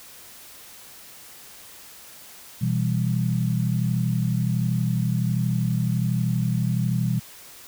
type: chord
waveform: sine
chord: E minor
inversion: second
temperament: equal with one note detuned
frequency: 123.47 / 164.81 / 197.02 Hz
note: B2 / E3 / G3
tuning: 0 / 0 / +9 cents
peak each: -23 / -25 / -27 dBFS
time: 2.61-7.2 s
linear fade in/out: 10 ms
effects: white hiss -45 dBFS RMS until 7.67 s